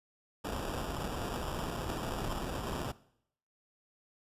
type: noise with sample-and-hold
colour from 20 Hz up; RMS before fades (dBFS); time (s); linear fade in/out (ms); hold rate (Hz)
pink; -37; 0.44-2.92; 10; 2100
effects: noise-tail reverb RT60 0.7 s tail -19 dB re dry + resampled to 32000 Hz